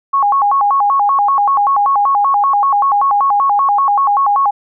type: tone with vibrato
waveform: sine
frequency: 949 Hz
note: A#5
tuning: 31 cents sharp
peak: -9 dBFS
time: 0.13-4.51 s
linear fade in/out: 10 ms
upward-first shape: square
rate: 5.2 Hz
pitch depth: 260 cents each way
effects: none